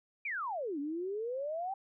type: exponential two-way sweep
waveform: sine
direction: down then up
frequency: 2453 to 277.2 to 797 Hz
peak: -34 dBFS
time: 0.25-1.74 s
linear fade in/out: 5 ms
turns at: 0.79 s
effects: none